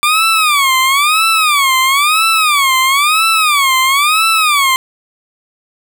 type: tone with vibrato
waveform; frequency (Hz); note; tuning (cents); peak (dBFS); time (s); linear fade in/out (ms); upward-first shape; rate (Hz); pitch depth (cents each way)
20% pulse; 1174.7; D6; 0; -4; 0.03-4.76; 0; sine; 1; 210
effects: none